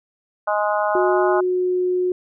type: harmonic tone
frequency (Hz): 208.5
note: G#3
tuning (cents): +7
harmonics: 3 / 4 / 5 / 6 / 7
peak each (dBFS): -21 / -23 / -25 / -27 / -28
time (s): 0.47-1.41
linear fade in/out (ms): 10
type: tone with pitch glide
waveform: sine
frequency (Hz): 365.7 to 363.2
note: F#4 to F#4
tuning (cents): -20 to -32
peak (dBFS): -17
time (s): 0.95-2.12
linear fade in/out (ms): 2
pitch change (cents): -12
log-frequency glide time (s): 1.25-1.84
effects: none